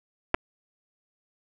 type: clicks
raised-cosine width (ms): 0.5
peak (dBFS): -7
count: 2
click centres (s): 0.343 / 0.346
effects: none